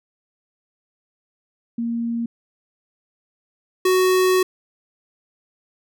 sine / square tone pair in turn, 233.1 / 370.9 Hz, A#3 / F#4, 0 / +4 cents, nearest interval minor sixth, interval 804 cents, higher second, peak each -21 / -15 dBFS, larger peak second, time 1.78-2.26 / 3.85-4.43 s, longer second, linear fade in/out 5 ms, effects none

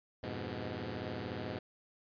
10% pulse chord, F diminished, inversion none, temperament equal with one note detuned, 87.31 / 103.83 / 124.11 Hz, F2 / Ab2 / Cb3, 0 / 0 / +9 cents, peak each -36 / -34 / -34 dBFS, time 0.23-1.59 s, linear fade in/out 5 ms, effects resampled to 11025 Hz

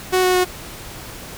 sawtooth tone with pitch steps, 370 / 367 / 364.1 Hz, F#4 / F#4 / F#4, 0 / -14 / -28 cents, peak -10 dBFS, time 0.12-0.45 s, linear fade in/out 20 ms, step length 110 ms, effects pink hiss -35 dBFS RMS until 1.37 s

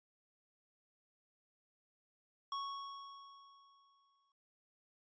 square tone with exponential decay, 1108.7 Hz, C#6, in tune, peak -38 dBFS, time 2.52-4.32 s, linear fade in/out 2 ms, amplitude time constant 390 ms, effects noise-tail reverb RT60 1.0 s tail -26 dB re dry + resampled to 16000 Hz

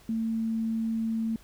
sine tone, 224.6 Hz, A3, 36 cents sharp, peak -26 dBFS, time 0.09-1.36 s, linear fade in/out 2 ms, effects added 50 Hz sine -57 dBFS peak until 1.43 s + pink hiss -57 dBFS RMS until 1.43 s

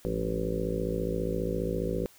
harmonic tone with a mistuned harmonic, 54.8 Hz, A1, 6 cents flat, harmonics 1 / 2 / 3 / 4 / 5 / 6 / 7 / 8 / 9 / 10, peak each -36 / -39 / -34 / -42 / -38 / -42 / -34 / -40 / -34 / -42 dBFS, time 0.05-2.06 s, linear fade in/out 0 ms, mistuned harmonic 3, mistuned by +110 cents, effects white hiss -57 dBFS RMS until 2.18 s

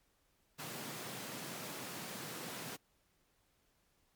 pink high-pass noise, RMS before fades -45 dBFS, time 0.58-2.77 s, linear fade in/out 20 ms, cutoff 120 Hz, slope 48 dB/octave, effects pink hiss -75 dBFS RMS until 4.15 s + MP3 96 kbps

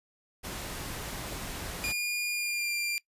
pink noise, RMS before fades -38 dBFS, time 0.43-1.93 s, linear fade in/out 20 ms
sawtooth tone with pitch glide, 2427 to 2383 Hz, D#7 to D7, -44 to +25 cents, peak -26 dBFS, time 1.84-2.98 s, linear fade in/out 0 ms, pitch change -31 cents, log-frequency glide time 2.3-2.73 s
effects noise-tail reverb RT60 0.1 s tail -21 dB re dry + resampled to 32000 Hz

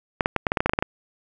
clicks, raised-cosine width 0.5 ms, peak -5 dBFS, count 12, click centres 0.208 / 0.259 / 0.363 / 0.468 / 0.519 / 0.572 / 0.605 / 0.66 / 0.695 / 0.735 / 0.789 / 0.825 s, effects none

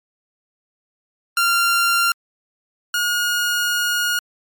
sawtooth tone pair in turn, 1385 / 1435.8 Hz, F6 / F6, -15 / +48 cents, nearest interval minor second, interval 63 cents, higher second, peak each -11 / -14 dBFS, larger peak first, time 1.37-2.12 / 2.94-4.19 s, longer second, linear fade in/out 2 ms, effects MP3 96 kbps

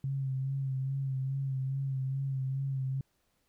sine tone with vibrato, 134.4 Hz, C3, 47 cents sharp, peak -30 dBFS, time 0.04-3.01 s, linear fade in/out 2 ms, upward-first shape sine, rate 2.4 Hz, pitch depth 35 cents each way, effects pink hiss -75 dBFS RMS until 3.48 s

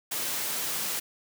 white high-pass noise, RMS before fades -31 dBFS, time 0.11-1 s, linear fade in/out 10 ms, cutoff 150 Hz, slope 12 dB/octave, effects none

